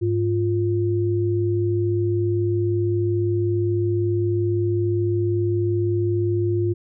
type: tone pair together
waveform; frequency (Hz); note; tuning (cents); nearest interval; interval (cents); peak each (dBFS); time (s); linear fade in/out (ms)
sine; 103.83 / 349.2; G#2 / F4; 0 / 0; octave + major sixth; 2100; -21; 0.01-6.74; 20
effects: none